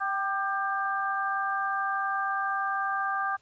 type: tone cluster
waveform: sine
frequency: 779 / 1194 / 1585 Hz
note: G5 / D6 / G6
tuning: -11 / +28 / +19 cents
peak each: -31 / -29 / -31 dBFS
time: 0-3.37 s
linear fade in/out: 20 ms
effects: pink hiss -65 dBFS RMS until 3.41 s + MP3 32 kbps